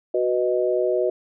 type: chord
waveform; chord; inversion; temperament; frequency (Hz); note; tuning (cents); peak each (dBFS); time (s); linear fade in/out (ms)
sine; B major; second; equal; 370 / 493.9 / 622.3; F#4 / B4 / D#5; 0 / 0 / 0; -22 / -24 / -23; 0.14-1.1; 5
effects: none